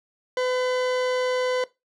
40% pulse tone, 505 Hz, B4, 39 cents sharp, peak -21 dBFS, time 0.37-1.64 s, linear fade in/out 2 ms, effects noise-tail reverb RT60 0.2 s tail -18 dB re dry + low-pass 5000 Hz 12 dB/octave

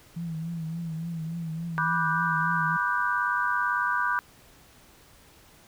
sine tone with vibrato, 164.5 Hz, E3, 3 cents flat, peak -30 dBFS, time 0.16-2.77 s, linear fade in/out 10 ms, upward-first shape triangle, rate 3.5 Hz, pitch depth 72 cents each way
sine chord, G major seventh, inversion first, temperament just, 980 / 1176 / 1470 / 1568 Hz, B5 / D6 / F#6 / G6, -14 / +2 / -12 / 0 cents, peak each -29 dBFS, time 1.78-4.19 s, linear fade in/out 0 ms
effects pink hiss -55 dBFS RMS until 5.67 s

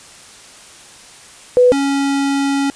sine / square tone pair in turn, 496 / 277.8 Hz, B4 / C#4, +7 / +4 cents, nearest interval minor seventh, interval 1003 cents, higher first, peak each -6 / -15 dBFS, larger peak first, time 1.57-1.72 / 1.72-2.7 s, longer second, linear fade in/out 0 ms, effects white hiss -40 dBFS RMS until 2.75 s + resampled to 22050 Hz

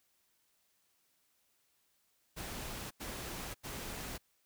pink noise bursts, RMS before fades -43 dBFS, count 3, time 2.36-4.182 s, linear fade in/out 20 ms, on 550 ms, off 86 ms, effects white hiss -75 dBFS RMS until 4.45 s

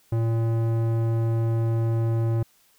square tone with low-pass filter, 114.2 Hz, A#2, 35 cents flat, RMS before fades -23 dBFS, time 0.12-2.43 s, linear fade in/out 5 ms, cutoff 790 Hz, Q 0.5, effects white hiss -61 dBFS RMS until 2.78 s

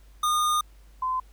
square / sine tone pair in turn, 1221 / 1026.7 Hz, D#6 / C6, -33 / -33 cents, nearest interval minor third, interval 300 cents, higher first, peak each -22 / -24 dBFS, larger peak first, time 0.23-0.61 / 1.02-1.2 s, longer first, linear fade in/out 5 ms, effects added 50 Hz sine -49 dBFS peak until 1.32 s + pink hiss -62 dBFS RMS until 1.32 s

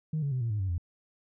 sine tone with pitch steps, 155.9 / 141.32 / 128.1 / 116.12 / 105.26 / 95.41 / 86.49 Hz, D#3 / C#3 / C3 / A#2 / G#2 / G2 / F2, +4 / +34 / -36 / -6 / +24 / -46 / -16 cents, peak -26 dBFS, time 0.13-0.781 s, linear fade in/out 5 ms, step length 93 ms, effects tanh soft clip ceiling -24 dBFS

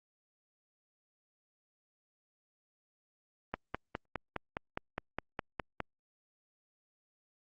click train, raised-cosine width 0.5 ms, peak -19 dBFS, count 12, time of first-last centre 3.54-5.803 s, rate 4.86 Hz, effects Opus 24 kbps

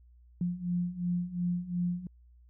sine beating tone pair, 174.61 / 177.41 Hz, F3 / F3, 0 / +28 cents, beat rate 2.8 Hz, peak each -34 / -31 dBFS, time 0.41-2.07 s, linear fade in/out 2 ms, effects added 60 Hz sine -55 dBFS peak until 2.49 s

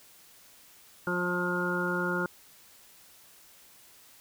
harmonic tone with a mistuned harmonic, 177.7 Hz, F3, 30 cents sharp, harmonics 1 / 2 / 3 / 5 / 6 / 7 / 8, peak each -33 / -33 / -37 / -39 / -41 / -41 / -31 dBFS, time 1.07-2.26 s, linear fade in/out 2 ms, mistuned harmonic 7, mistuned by +27 cents, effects white hiss -56 dBFS RMS until 4.2 s

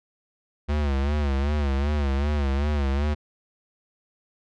square tone with vibrato, 71.2 Hz, C#2, 47 cents sharp, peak -22 dBFS, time 0.68-3.15 s, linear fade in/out 20 ms, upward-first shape sine, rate 2.6 Hz, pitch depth 93 cents each way, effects low-pass 4000 Hz 12 dB/octave

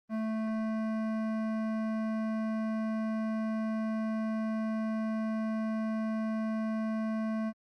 sine tone with hard clipping, 220 Hz, A3, in tune, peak -32 dBFS, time 0.09-7.53 s, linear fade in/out 50 ms, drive 14 dB, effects Opus 24 kbps

